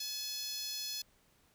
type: tone with high-pass filter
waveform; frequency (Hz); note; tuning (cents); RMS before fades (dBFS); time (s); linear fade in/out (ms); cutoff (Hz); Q
10% pulse; 854; G#5; +48; -40; 0-1.02; 5; 4800; 1.7
effects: pink hiss -69 dBFS RMS until 1.54 s